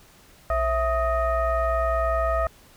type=tone with frequency modulation; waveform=sine; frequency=658 Hz; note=E5; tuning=3 cents flat; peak=-20 dBFS; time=0.5-2.47 s; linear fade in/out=2 ms; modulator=597 Hz; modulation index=1.2; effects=pink hiss -53 dBFS RMS until 2.76 s